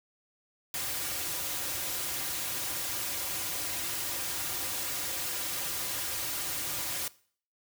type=noise with comb filter; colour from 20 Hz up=white; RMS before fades=-34 dBFS; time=0.74-7.08 s; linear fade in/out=2 ms; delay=4.6 ms; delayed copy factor=-0.65; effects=noise-tail reverb RT60 0.5 s tail -20 dB re dry